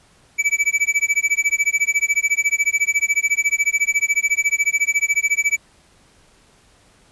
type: tone with tremolo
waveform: square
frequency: 2300 Hz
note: D7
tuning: 37 cents flat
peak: -13 dBFS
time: 0.38-5.57 s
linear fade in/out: 20 ms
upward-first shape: sine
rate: 14 Hz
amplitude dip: 100%
effects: pink hiss -54 dBFS RMS until 7.11 s + resampled to 24000 Hz